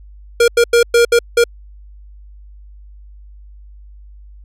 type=tone bursts at uneven times; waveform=square; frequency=471.7 Hz; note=A#4; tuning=20 cents sharp; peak=-8 dBFS; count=6; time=0.4-0.48 / 0.57-0.64 / 0.73-0.83 / 0.94-1.05 / 1.12-1.19 / 1.37-1.44 s; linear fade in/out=5 ms; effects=added 50 Hz sine -36 dBFS peak until 4.44 s + low-pass 12000 Hz 12 dB/octave